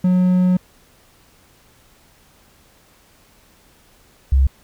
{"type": "tone pair in turn", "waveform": ["triangle", "sine"], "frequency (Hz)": [182.2, 66.96], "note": ["F#3", "C2"], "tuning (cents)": [-26, 41], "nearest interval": "octave + perfect fourth", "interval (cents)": 1733, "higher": "first", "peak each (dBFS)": -10, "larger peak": "neither", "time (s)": [[0.04, 0.57], [4.32, 4.47]], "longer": "first", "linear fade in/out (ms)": 5, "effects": ["pink hiss -53 dBFS RMS until 4.63 s"]}